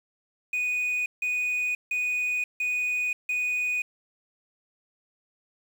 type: tone bursts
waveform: sine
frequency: 2478 Hz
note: D#7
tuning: 8 cents flat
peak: -22 dBFS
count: 5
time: 0.53-3.82 s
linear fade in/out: 5 ms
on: 530 ms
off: 160 ms
effects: tanh soft clip ceiling -23 dBFS + 8-bit